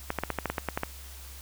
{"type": "clicks", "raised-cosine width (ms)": 0.5, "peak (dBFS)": -13, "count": 11, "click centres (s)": [0.104, 0.187, 0.236, 0.303, 0.387, 0.457, 0.5, 0.582, 0.687, 0.775, 0.834], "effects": ["added 67 Hz sine -44 dBFS peak until 1.41 s", "white hiss -48 dBFS RMS until 1.41 s"]}